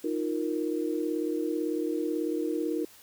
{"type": "chord", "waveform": "sine", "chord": "Eb suspended second", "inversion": "none", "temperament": "equal", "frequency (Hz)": [311.1, 349.2, 466.2], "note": ["Eb4", "F4", "Bb4"], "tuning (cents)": [0, 0, 0], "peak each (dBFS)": [-30, -32, -33], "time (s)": [0.04, 2.85], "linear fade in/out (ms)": 5, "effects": ["white hiss -54 dBFS RMS until 3.02 s"]}